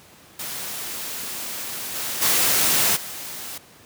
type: noise with level steps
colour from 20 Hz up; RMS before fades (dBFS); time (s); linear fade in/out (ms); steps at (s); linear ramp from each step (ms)
white; -31 / -28 / -19 / -34; 0.39-3.58; 5; 1.94 / 2.21 / 2.95; 20
effects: pink hiss -49 dBFS RMS until 3.85 s + high-pass 100 Hz 12 dB/octave